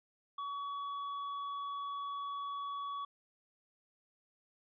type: tone with tanh clipping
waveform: triangle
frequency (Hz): 1130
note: C#6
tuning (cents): +33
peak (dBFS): -39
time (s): 0.38-3.05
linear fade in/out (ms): 5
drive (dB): 11
effects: resampled to 11025 Hz